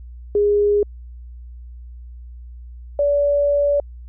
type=tone pair in turn; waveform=sine; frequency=411.5 / 574.7 Hz; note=G#4 / D5; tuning=-16 / -38 cents; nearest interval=tritone; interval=578 cents; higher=second; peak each=-13 / -14 dBFS; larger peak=first; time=0.35-0.83 / 2.99-3.8 s; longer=second; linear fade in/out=2 ms; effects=added 60 Hz sine -34 dBFS peak until 4.08 s